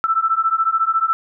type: beating tone pair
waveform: sine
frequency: 1318.5 / 1332.5 Hz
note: E6 / E6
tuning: 0 / +18 cents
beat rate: 14 Hz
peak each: -18 dBFS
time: 0.04-1.13 s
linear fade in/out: 0 ms
effects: none